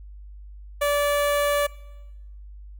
sawtooth tone with notch filter, 579 Hz, D5, 25 cents flat, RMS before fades -22 dBFS, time 0.81-1.67 s, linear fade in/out 10 ms, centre 5000 Hz, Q 1.6, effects noise-tail reverb RT60 1.0 s tail -21 dB re dry + added 50 Hz sine -39 dBFS peak until 2.79 s

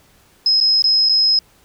sine tone with dropouts, 5120 Hz, D#8, 49 cents sharp, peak -11 dBFS, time 0.46-1.39 s, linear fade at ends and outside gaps 2 ms, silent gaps 0.603-0.61 / 0.822-0.841 / 1.089-1.094 s, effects pink hiss -53 dBFS RMS until 1.64 s

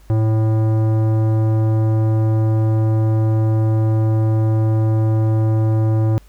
sine tone with tanh clipping, 110 Hz, A2, in tune, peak -15 dBFS, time 0.1-6.18 s, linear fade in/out 0 ms, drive 15 dB, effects added 50 Hz sine -43 dBFS peak until 6.28 s + pink hiss -54 dBFS RMS until 6.28 s

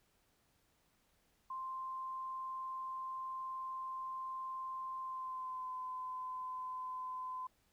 sine tone with pitch glide, 1046.5 to 1022 Hz, C6 to C6, 0 to -41 cents, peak -40 dBFS, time 1.5-7.47 s, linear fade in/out 5 ms, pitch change -41 cents, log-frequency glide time 5-5.73 s, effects pink hiss -75 dBFS RMS until 7.72 s

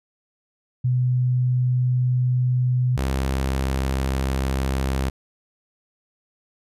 sine / sawtooth tone pair in turn, 125.5 / 66.48 Hz, B2 / C2, +28 / +28 cents, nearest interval major seventh, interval 1100 cents, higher first, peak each -17 dBFS, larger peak neither, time 0.84-2.97 / 2.97-5.1 s, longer neither, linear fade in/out 10 ms, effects resampled to 32000 Hz

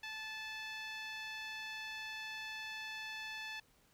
10% pulse tone with band-pass filter, 872 Hz, A5, 16 cents flat, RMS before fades -45 dBFS, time 0.03-3.6 s, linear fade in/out 5 ms, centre 2100 Hz, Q 1, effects pink hiss -70 dBFS RMS until 3.93 s

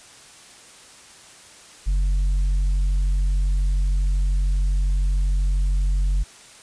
triangle tone with tanh clipping, 46.41 Hz, F#1, 6 cents sharp, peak -18 dBFS, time 1.86-6.24 s, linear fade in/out 20 ms, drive 8 dB, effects white hiss -46 dBFS RMS until 6.62 s + resampled to 22050 Hz

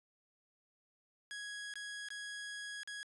sawtooth tone with dropouts, 1662 Hz, G#6, 1 cent sharp, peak -39 dBFS, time 1.31-3.03 s, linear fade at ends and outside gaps 0 ms, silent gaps 1.738-1.756 / 2.086-2.104 / 2.833-2.875 s, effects resampled to 24000 Hz

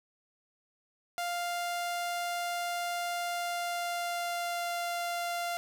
sawtooth tone with pitch glide, 698.5 to 694.1 Hz, F5 to F5, 0 to -11 cents, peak -28 dBFS, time 1.18-5.57 s, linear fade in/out 0 ms, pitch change -11 cents, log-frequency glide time 3.23-4.74 s, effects none

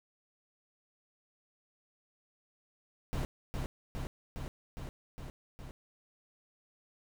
brown noise with echo, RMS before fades -34 dBFS, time 3.13-3.25 s, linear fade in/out 0 ms, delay 410 ms, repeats 6, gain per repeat -2 dB, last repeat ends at 5.71 s, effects none

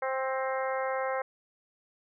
harmonic tone with a mistuned harmonic, 263.5 Hz, C4, 12 cents sharp, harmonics 2 / 3 / 4 / 5 / 6 / 7 / 8, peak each -31 / -35 / -37 / -39 / -41 / -42 / -43 dBFS, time 0.02-1.22 s, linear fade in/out 5 ms, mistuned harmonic 7, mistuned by +21 cents, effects none

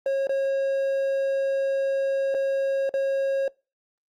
triangle tone with dropouts, 544 Hz, C#5, 33 cents flat, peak -19 dBFS, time 0.06-3.48 s, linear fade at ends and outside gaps 2 ms, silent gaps 0.271-0.293 / 2.343-2.347 / 2.893-2.939 s, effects noise-tail reverb RT60 0.3 s tail -25 dB re dry + Opus 32 kbps

